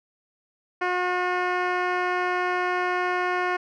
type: tone with low-pass filter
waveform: 10% pulse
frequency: 360.7 Hz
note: F#4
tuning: 44 cents flat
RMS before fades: -25 dBFS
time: 0.81-3.57 s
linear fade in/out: 10 ms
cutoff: 2200 Hz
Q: 0.82
effects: none